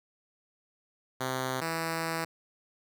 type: tone pair in turn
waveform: 5% pulse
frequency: 130 / 163.79 Hz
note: C3 / E3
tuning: -11 / -11 cents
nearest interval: major third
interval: 400 cents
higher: second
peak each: -19 dBFS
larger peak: neither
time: 1.2-1.61 / 1.61-2.25 s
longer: second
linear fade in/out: 10 ms
effects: none